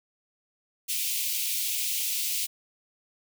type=high-pass noise; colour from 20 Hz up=white; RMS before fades=-29 dBFS; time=0.88-2.47 s; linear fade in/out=20 ms; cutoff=2300 Hz; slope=48 dB/octave; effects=none